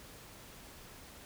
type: silence
effects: pink hiss -53 dBFS RMS until 1.25 s